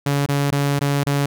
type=tone with dropouts; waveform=sawtooth; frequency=141.8 Hz; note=C#3; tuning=40 cents sharp; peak=-13 dBFS; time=0.06-1.26 s; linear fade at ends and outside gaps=5 ms; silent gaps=0.262-0.287 / 0.508-0.522 / 0.792-0.81 / 1.037-1.065 s; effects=none